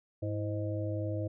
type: harmonic tone with a mistuned harmonic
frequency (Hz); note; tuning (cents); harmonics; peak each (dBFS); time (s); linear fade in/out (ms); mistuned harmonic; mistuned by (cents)
103.83; G#2; 0; 1 / 3 / 5 / 6; -33 / -38 / -40 / -41; 0.22-1.28; 10; 3; +66
effects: none